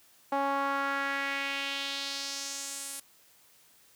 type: tone with band-pass filter sweep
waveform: sawtooth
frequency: 277.2 Hz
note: C#4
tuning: in tune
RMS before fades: -33 dBFS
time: 0.32-3 s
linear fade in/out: 5 ms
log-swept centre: 840 to 10000 Hz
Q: 2.2
effects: white hiss -61 dBFS RMS until 3.95 s + high-pass 60 Hz 12 dB/octave